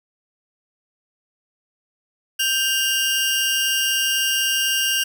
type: tone pair together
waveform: sawtooth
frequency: 1568 / 2826 Hz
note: G6 / F7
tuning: 0 / +20 cents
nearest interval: minor seventh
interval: 1020 cents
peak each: -21 / -16 dBFS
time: 2.39-5.04 s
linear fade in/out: 10 ms
effects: none